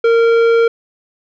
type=tone with tanh clipping; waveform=sine; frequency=461.3 Hz; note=A#4; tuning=18 cents flat; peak=-10 dBFS; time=0.04-0.68 s; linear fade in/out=5 ms; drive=12 dB; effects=none